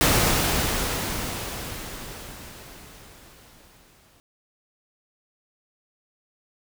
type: noise with exponential decay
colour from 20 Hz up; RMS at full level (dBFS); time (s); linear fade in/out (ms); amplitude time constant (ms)
pink; -18; 0.01-4.2; 0; 910
effects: none